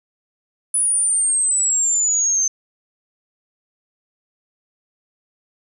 sine exponential sweep, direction down, 9956 to 6210 Hz, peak -15 dBFS, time 0.74-2.48 s, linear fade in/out 5 ms, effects none

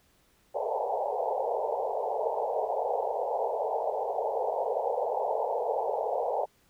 pink band-pass noise, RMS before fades -30 dBFS, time 0.54-6.46 s, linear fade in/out 20 ms, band 430 to 920 Hz, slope 96 dB/octave, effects pink hiss -66 dBFS RMS until 6.69 s

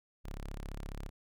sawtooth tone, 34.65 Hz, C#1, in tune, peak -36 dBFS, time 0.24-1.1 s, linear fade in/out 20 ms, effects none

